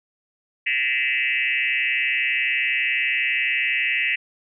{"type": "tone with frequency modulation", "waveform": "sine", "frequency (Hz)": 2313, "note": "D7", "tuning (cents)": -27, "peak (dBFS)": -19, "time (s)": [0.66, 4.16], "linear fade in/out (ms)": 10, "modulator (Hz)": 132, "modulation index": 3.5, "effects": []}